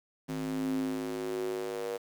square tone with high-pass filter sweep, 52.8 Hz, G#1, 29 cents sharp, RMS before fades -34 dBFS, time 0.28-1.98 s, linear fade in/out 20 ms, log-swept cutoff 210 to 480 Hz, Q 6.1, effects 9-bit

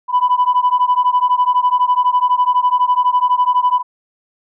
sine beating tone pair, 987.8 / 999.8 Hz, B5 / B5, 0 / +21 cents, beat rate 12 Hz, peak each -13 dBFS, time 0.08-3.83 s, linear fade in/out 50 ms, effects tanh soft clip ceiling -6 dBFS

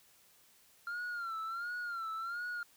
sine tone with vibrato, 1383 Hz, F6, 17 cents flat, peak -34 dBFS, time 0.87-2.63 s, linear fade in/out 2 ms, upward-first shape sine, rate 1.4 Hz, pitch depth 91 cents each way, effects tanh soft clip ceiling -36 dBFS + white hiss -65 dBFS RMS until 2.76 s

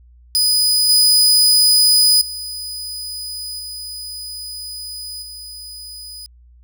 sawtooth tone with level steps, 4978 Hz, D#8, in tune, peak -10 / -7 / -23 / -25 / -29 dBFS, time 0.35-6.26 s, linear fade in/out 0 ms, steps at 0.89 / 2.21 / 3.59 / 5.22 s, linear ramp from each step 5 ms, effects added 60 Hz sine -44 dBFS peak until 6.63 s

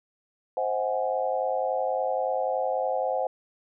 sine chord, Ab dominant seventh, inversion first, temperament equal with one note detuned, 523.3 / 636.4 / 740 / 830.6 Hz, C5 / Eb5 / Gb5 / Ab5, 0 / +39 / 0 / 0 cents, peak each -28 / -31 / -29 / -33 dBFS, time 0.57-3.27 s, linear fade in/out 2 ms, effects none

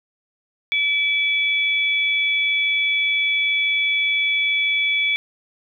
sine tone pair together, 2307 / 3405 Hz, D7 / G#7, -31 / +42 cents, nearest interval perfect fifth, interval 673 cents, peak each -18 / -23 dBFS, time 0.72-5.16 s, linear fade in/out 0 ms, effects none

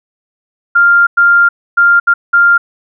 sine tone bursts at uneven times, 1396.9 Hz, F6, in tune, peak -4 dBFS, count 5, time 0.75-1.07 / 1.17-1.49 / 1.77-2 / 2.07-2.14 / 2.33-2.58 s, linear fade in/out 10 ms, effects none

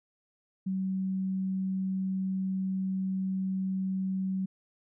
sine tone, 189.7 Hz, F#3, 43 cents sharp, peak -28 dBFS, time 0.66-4.46 s, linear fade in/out 10 ms, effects none

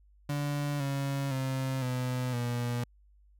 35% pulse tone with pitch steps, 144.9 / 138.44 / 132.26 / 126.36 / 120.72 Hz, D3 / C#3 / C3 / B2 / B2, -23 / -2 / +19 / +40 / -39 cents, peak -28 dBFS, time 0.29-2.84 s, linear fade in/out 5 ms, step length 510 ms, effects added 50 Hz sine -58 dBFS peak until 3.39 s

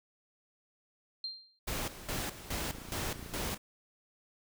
sine tone with exponential decay, 4177 Hz, C8, 4 cents flat, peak -33 dBFS, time 1.24-1.59 s, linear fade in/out 2 ms, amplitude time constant 74 ms
pink noise with tremolo, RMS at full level -36 dBFS, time 1.67-3.58 s, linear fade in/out 10 ms, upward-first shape square, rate 2.4 Hz, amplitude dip 75%
click train, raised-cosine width 3 ms, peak -34 dBFS, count 21, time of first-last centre 2.75-3.433 s, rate 29.3 Hz
effects none

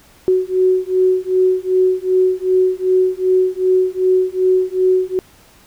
sine beating tone pair, 370 / 372.6 Hz, F#4 / F#4, 0 / +12 cents, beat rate 2.6 Hz, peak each -15 dBFS, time 0.28-5.19 s, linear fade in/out 0 ms, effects pink hiss -48 dBFS RMS until 5.66 s

